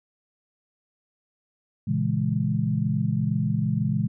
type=chord; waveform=sine; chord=A# half-diminished seventh; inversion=none; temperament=equal; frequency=116.54 / 138.59 / 164.81 / 207.7 Hz; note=A#2 / C#3 / E3 / G#3; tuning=0 / 0 / 0 / 0 cents; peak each=-27 dBFS; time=1.87-4.08 s; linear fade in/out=10 ms; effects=none